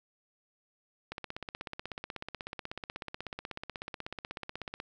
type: click train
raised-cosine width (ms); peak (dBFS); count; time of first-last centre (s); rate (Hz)
0.3; -22; 61; 1.12-4.801; 16.3
effects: none